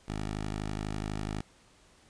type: tone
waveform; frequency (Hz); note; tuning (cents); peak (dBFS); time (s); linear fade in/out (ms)
10% pulse; 52.1; G#1; +6; -25; 0.08-1.41; 5
effects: pink hiss -61 dBFS RMS until 2.09 s + resampled to 22050 Hz